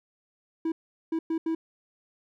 triangle tone bursts at uneven times, 325.2 Hz, E4, 23 cents flat, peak -23 dBFS, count 4, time 0.65-0.72 / 1.12-1.19 / 1.3-1.38 / 1.46-1.55 s, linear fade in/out 5 ms, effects none

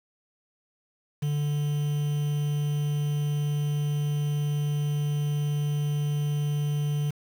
triangle tone with quantisation, 146.83 Hz, D3, in tune, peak -22 dBFS, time 1.22-7.11 s, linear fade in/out 10 ms, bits 7, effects none

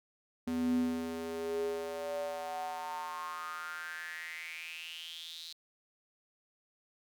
square tone with high-pass filter sweep, 82.41 Hz, E2, in tune, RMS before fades -38 dBFS, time 0.47-5.53 s, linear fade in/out 5 ms, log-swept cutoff 210 to 4100 Hz, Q 7.2, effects none

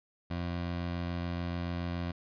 20% pulse tone, 87 Hz, F2, 6 cents flat, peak -28 dBFS, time 0.3-2.12 s, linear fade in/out 10 ms, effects resampled to 11025 Hz

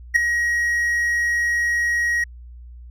triangle tone with ADSR envelope, 1895 Hz, A#6, 28 cents sharp, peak -6 dBFS, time 0.14-2.24 s, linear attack 22 ms, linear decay 3 ms, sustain -10 dB, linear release 4 ms, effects added 60 Hz sine -37 dBFS peak until 2.9 s

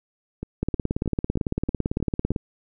two click trains, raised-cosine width 3 ms, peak -10 / -17 dBFS, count 32 / 7, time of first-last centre 0.63-2.362 / 0.43-2.317 s, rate 17.9 / 3.18 Hz, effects none

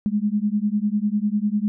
sine beating tone pair, 203.7 / 213.7 Hz, G#3 / G#3, -33 / +50 cents, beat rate 10 Hz, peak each -22 dBFS, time 0.06-1.68 s, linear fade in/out 0 ms, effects none

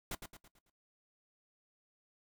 pink noise with echo, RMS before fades -39 dBFS, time 0.11-0.15 s, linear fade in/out 5 ms, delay 110 ms, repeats 5, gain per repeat -7 dB, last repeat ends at 0.7 s, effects noise-tail reverb RT60 0.1 s tail -17 dB re dry

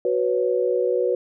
sine chord, F# suspended fourth, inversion none, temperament equal, 370 / 493.9 / 554.4 Hz, F#4 / B4 / C#5, 0 / 0 / 0 cents, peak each -23 / -21 / -26 dBFS, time 0.05-1.15 s, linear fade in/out 2 ms, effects none

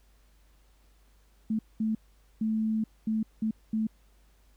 sine tone bursts at uneven times, 219.1 Hz, A3, 7 cents flat, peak -25 dBFS, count 6, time 1.5-1.59 / 1.8-1.95 / 2.41-2.84 / 3.07-3.23 / 3.42-3.51 / 3.73-3.87 s, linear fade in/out 5 ms, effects added 50 Hz sine -59 dBFS peak until 4.56 s + pink hiss -68 dBFS RMS until 4.56 s

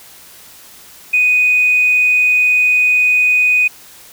sine tone, 2489 Hz, D#7, in tune, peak -8 dBFS, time 1.13-3.68 s, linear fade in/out 10 ms, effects tanh soft clip ceiling -4 dBFS + white hiss -40 dBFS RMS until 4.12 s

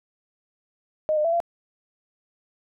sine tone with pitch steps, 619 / 605 / 668 / 684 Hz, D#5 / D#5 / E5 / F5, -9 / -49 / +23 / -36 cents, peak -19 dBFS, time 1.09-1.402 s, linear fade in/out 0 ms, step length 78 ms, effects none

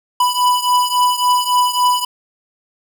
square beating tone pair, 989 / 992.6 Hz, B5 / B5, +2 / +8 cents, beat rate 3.6 Hz, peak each -15 / -18 dBFS, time 0.2-2.05 s, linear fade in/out 5 ms, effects none

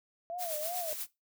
sine tone with vibrato, 659.3 Hz, E5, in tune, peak -36 dBFS, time 0.3-0.93 s, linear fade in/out 0 ms, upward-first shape sine, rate 2.7 Hz, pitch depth 160 cents each way
blue noise with tremolo, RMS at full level -36 dBFS, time 0.38-1.07 s, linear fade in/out 50 ms, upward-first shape sine, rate 8.1 Hz, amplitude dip 50%
effects noise-tail reverb RT60 0.2 s tail -19 dB re dry

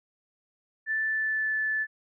sine tone with pitch glide, 1760 to 1743.8 Hz, A6 to A6, 0 to -16 cents, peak -25 dBFS, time 0.86-1.87 s, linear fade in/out 50 ms, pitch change -16 cents, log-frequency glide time 1.06-1.54 s, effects none

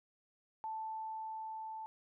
sine tone with level ramp, 880 Hz, A5, in tune, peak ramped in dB -38 to -42 dBFS, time 0.64-1.86 s, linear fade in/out 0 ms, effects none

